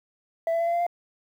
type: tone with pitch steps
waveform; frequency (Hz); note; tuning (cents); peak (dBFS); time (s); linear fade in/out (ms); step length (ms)
sine; 662 / 668.9 / 675.9 / 683 / 690.1 / 697.3; E5 / E5 / E5 / F5 / F5 / F5; +7 / +25 / +43 / -39 / -21 / -3; -19; 0.47-0.866; 2; 66
effects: tanh soft clip ceiling -21 dBFS + 9-bit